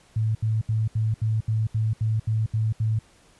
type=tone bursts; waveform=sine; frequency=110 Hz; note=A2; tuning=in tune; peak=-20 dBFS; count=11; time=0.16-2.99 s; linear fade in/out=5 ms; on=190 ms; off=74 ms; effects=pink hiss -57 dBFS RMS until 3.39 s + resampled to 24000 Hz